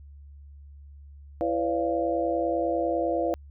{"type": "tone cluster", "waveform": "sine", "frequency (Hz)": [334.1, 504, 574, 692], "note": ["E4", "B4", "D5", "F5"], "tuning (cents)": [23, 35, -40, -16], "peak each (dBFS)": -29, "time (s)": [1.41, 3.34], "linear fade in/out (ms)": 0, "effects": ["added 71 Hz sine -44 dBFS peak until 3.5 s"]}